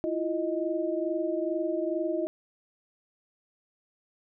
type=tone cluster; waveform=sine; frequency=327.5 / 349.8 / 623 Hz; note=E4 / F4 / D#5; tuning=-11 / +3 / +2 cents; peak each=-31 dBFS; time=0.04-2.27 s; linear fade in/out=0 ms; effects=none